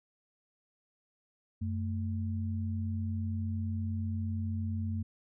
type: tone pair together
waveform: sine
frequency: 93.3 / 221.9 Hz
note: F#2 / A3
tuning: +15 / +15 cents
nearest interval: octave + minor third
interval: 1500 cents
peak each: -32 / -37 dBFS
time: 1.61-5.03 s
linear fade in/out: 10 ms
effects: none